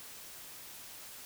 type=silence; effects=white hiss -49 dBFS RMS until 1.25 s